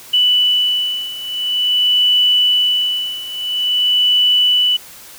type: beating tone pair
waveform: sine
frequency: 2973 / 2973.48 Hz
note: F#7 / F#7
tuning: +8 / +8 cents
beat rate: 0.48 Hz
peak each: -14 / -17 dBFS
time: 0.13-4.77 s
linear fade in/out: 10 ms
effects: white hiss -38 dBFS RMS until 5.18 s